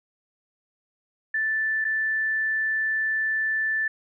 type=tone with dropouts; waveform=sine; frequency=1760 Hz; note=A6; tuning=in tune; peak=-22 dBFS; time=1.34-3.88 s; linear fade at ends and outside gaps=5 ms; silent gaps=1.844-1.849 s; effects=none